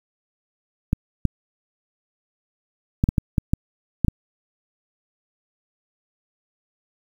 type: clicks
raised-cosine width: 5 ms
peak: -5 dBFS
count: 9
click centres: 0.931 / 1.253 / 3.039 / 3.089 / 3.182 / 3.382 / 3.535 / 4.047 / 4.083 s
effects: 7-bit